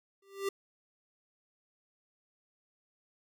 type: tone with exponential growth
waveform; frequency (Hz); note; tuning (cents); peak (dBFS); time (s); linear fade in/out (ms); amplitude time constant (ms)
square; 393.8; G4; +8; -29; 0.22-0.49; 5; 58
effects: none